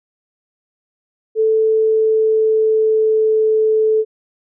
sine tone with pitch glide, 440 to 436.2 Hz, A4 to A4, 0 to -15 cents, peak -11 dBFS, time 1.35-4.05 s, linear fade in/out 50 ms, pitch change -15 cents, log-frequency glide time 1.57-3.49 s, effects none

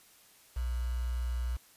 sine tone with quantisation, 60.8 Hz, B1, 26 cents flat, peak -30 dBFS, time 0.56-1.57 s, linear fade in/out 10 ms, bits 8, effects white hiss -60 dBFS RMS until 1.76 s + resampled to 32000 Hz

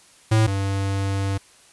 square tone pair in turn, 110 / 98 Hz, A2 / G2, 0 / 0 cents, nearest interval major second, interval 200 cents, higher first, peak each -15 / -22 dBFS, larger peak first, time 0.31-0.47 / 0.47-1.38 s, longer second, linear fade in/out 10 ms, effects white hiss -52 dBFS RMS until 1.72 s + resampled to 24000 Hz

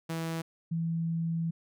sawtooth / sine tone pair in turn, 163.7 / 165.41 Hz, E3 / E3, -12 / +6 cents, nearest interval unison, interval 18 cents, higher second, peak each -28 dBFS, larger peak neither, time 0.09-0.42 / 0.71-1.51 s, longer second, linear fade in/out 10 ms, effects none

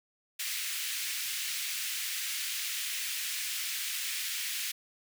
pink high-pass noise, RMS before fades -35 dBFS, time 0.39-4.72 s, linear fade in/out 10 ms, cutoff 2000 Hz, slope 24 dB/octave, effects none

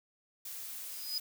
blue noise, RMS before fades -43 dBFS, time 0.45-1.2 s, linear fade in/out 5 ms
sine tone with exponential growth, 4978 Hz, D#8, in tune, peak -30 dBFS, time 0.82-1.18 s, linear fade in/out 2 ms, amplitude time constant 78 ms
effects none

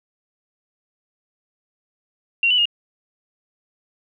sine tone with pitch steps, 2755 / 2975 / 2849 Hz, F7 / F#7 / F7, -24 / +9 / +34 cents, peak -14 dBFS, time 2.43-2.655 s, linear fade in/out 2 ms, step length 75 ms, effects none

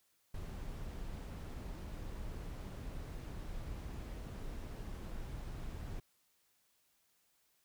brown noise, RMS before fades -44 dBFS, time 0.34-6 s, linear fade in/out 5 ms, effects white hiss -75 dBFS RMS until 7.64 s

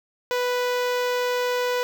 sawtooth tone with notch filter, 493.9 Hz, B4, in tune, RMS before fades -24 dBFS, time 0.31-1.83 s, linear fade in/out 0 ms, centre 9700 Hz, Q 0.87, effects none

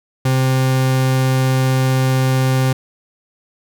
40% pulse tone, 130.81 Hz, C3, in tune, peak -12 dBFS, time 0.25-2.73 s, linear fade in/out 5 ms, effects none

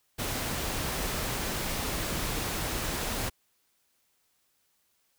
pink noise, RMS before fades -32 dBFS, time 0.18-3.3 s, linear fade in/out 20 ms, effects white hiss -72 dBFS RMS until 5.18 s

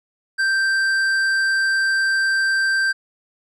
triangle tone with tanh clipping, 1568 Hz, G6, in tune, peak -18 dBFS, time 0.38-2.93 s, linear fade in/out 20 ms, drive 14 dB, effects none

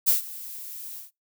violet noise with ADSR envelope, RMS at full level -18 dBFS, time 0.06-1.11 s, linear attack 25 ms, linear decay 130 ms, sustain -20 dB, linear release 140 ms, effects noise-tail reverb RT60 0.2 s tail -24 dB re dry

